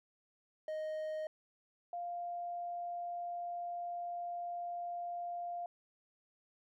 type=tone pair in turn; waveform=triangle / sine; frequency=622.3 / 698.5 Hz; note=D#5 / F5; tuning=0 / 0 cents; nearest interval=major second; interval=200 cents; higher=second; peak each=-35 / -38 dBFS; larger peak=first; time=0.68-1.27 / 1.93-5.66 s; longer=second; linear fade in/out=2 ms; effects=none